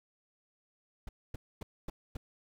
brown noise bursts, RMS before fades -38 dBFS, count 5, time 1.07-2.17 s, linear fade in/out 5 ms, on 20 ms, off 250 ms, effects none

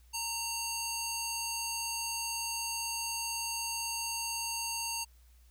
square tone with band-pass filter, 919 Hz, A#5, 25 cents flat, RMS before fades -36 dBFS, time 0.13-5.05 s, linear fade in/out 20 ms, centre 7200 Hz, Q 1, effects added 60 Hz sine -57 dBFS peak until 5.5 s + white hiss -69 dBFS RMS until 5.5 s

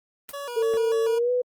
white noise with exponential decay, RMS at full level -34 dBFS, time 0.29-0.38 s, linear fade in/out 0 ms, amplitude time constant 18 ms
25% pulse tone with vibrato, 522 Hz, C5, 4 cents flat, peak -28 dBFS, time 0.33-1.19 s, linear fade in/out 10 ms, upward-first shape square, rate 3.4 Hz, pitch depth 140 cents each way
sine tone with pitch glide, 452.2 to 496 Hz, A4 to B4, +47 to +7 cents, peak -20 dBFS, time 0.56-1.42 s, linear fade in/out 10 ms, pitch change +160 cents, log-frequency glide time 1.12-1.31 s
effects Opus 32 kbps

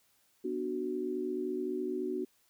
sine chord, B minor, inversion none, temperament just, 246.9 / 296.3 / 370.4 Hz, B3 / D4 / F#4, 0 / +15 / +2 cents, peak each -39 / -38 / -34 dBFS, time 0.44-2.25 s, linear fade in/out 10 ms, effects white hiss -70 dBFS RMS until 2.49 s

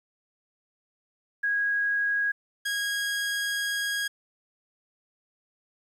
sine / sawtooth tone pair in turn, 1648 / 1642 Hz, G#6 / G#6, -14 / -20 cents, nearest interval unison, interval 6 cents, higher first, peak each -23 dBFS, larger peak neither, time 1.43-2.32 / 2.65-4.08 s, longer second, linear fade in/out 10 ms, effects low-pass 12000 Hz 12 dB/octave + 10-bit

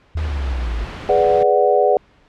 sine exponential sweep, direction down, 81.2 to 51.91 Hz, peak -19 dBFS, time 0.15-0.85 s, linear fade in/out 5 ms
pink noise, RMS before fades -31 dBFS, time 0.17-1.43 s, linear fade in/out 2 ms
sine chord, G# half-diminished seventh, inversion none, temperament equal, 415.3 / 493.9 / 587.3 / 740 Hz, G#4 / B4 / D5 / F#5, 0 / 0 / 0 / 0 cents, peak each -17 dBFS, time 1.09-1.97 s, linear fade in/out 2 ms
effects pink hiss -53 dBFS RMS until 2.28 s + low-pass 3000 Hz 12 dB/octave

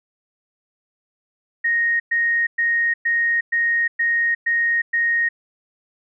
sine tone bursts, 1864.7 Hz, A#6, in tune, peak -16 dBFS, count 8, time 1.64-5.29 s, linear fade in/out 10 ms, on 360 ms, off 110 ms, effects none

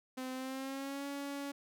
sawtooth tone with pitch glide, 258 to 281.4 Hz, C4 to C#4, -24 to +26 cents, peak -35 dBFS, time 0.17-1.52 s, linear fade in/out 10 ms, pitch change +150 cents, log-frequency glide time 0.33-1.06 s, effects none

